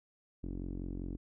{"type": "tone with low-pass filter", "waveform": "sawtooth", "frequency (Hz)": 45.12, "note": "F#1", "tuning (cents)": -43, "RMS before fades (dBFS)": -40, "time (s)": [0.43, 1.17], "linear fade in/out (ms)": 10, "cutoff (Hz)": 300, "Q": 3.4, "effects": []}